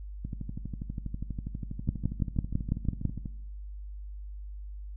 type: two click trains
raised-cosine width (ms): 5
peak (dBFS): -23 / -14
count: 38 / 8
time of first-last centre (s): 0.25-3.258 / 1.89-3.053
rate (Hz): 12.3 / 6.02
effects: noise-tail reverb RT60 0.8 s tail -17 dB re dry + added 50 Hz sine -38 dBFS peak until 4.96 s